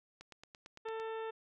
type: click train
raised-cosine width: 0.2 ms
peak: -34 dBFS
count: 8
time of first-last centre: 0.21-0.999 s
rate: 8.87 Hz
type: harmonic tone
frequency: 445.6 Hz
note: A4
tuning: 22 cents sharp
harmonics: 1 / 2 / 3 / 4 / 5 / 6 / 7 / 8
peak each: -39 / -45 / -50 / -52 / -62 / -57 / -64 / -61 dBFS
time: 0.85-1.31 s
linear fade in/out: 10 ms
effects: none